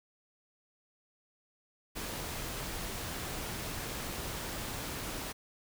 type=noise; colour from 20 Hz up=pink; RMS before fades=-39 dBFS; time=1.95-5.33 s; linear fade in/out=20 ms; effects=none